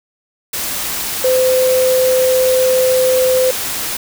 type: tone in noise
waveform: sine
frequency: 513 Hz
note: C5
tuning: 34 cents flat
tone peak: -10 dBFS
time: 1.24-3.51 s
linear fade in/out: 5 ms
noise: white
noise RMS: -21 dBFS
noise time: 0.53-3.97 s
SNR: +8 dB
effects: none